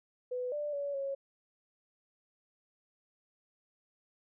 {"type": "tone with pitch steps", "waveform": "sine", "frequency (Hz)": [498.8, 590, 568, 550], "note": ["B4", "D5", "C#5", "C#5"], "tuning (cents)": [17, 8, 42, -14], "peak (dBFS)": -33, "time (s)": [0.31, 1.15], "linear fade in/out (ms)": 10, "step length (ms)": 210, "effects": []}